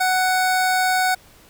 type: tone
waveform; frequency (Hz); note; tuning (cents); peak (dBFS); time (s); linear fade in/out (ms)
25% pulse; 743; F#5; +7; -13; 0-1.15; 10
effects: pink hiss -50 dBFS RMS until 1.49 s